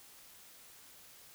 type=silence; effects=white hiss -57 dBFS RMS until 1.34 s